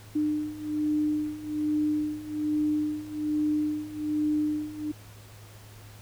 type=beating tone pair; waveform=sine; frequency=301.1 / 302.3 Hz; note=D4 / D#4; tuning=+43 / -50 cents; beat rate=1.2 Hz; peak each=-30 / -27 dBFS; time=0.15-4.92 s; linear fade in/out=10 ms; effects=added 105 Hz sine -47 dBFS peak until 6.01 s + pink hiss -52 dBFS RMS until 6.01 s